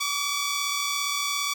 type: tone pair together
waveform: 10% pulse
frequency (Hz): 1137.3 / 1174.7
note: C#6 / D6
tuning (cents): +44 / 0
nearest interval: minor second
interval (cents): 56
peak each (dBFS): -18 / -23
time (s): 0-1.54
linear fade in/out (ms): 10
effects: none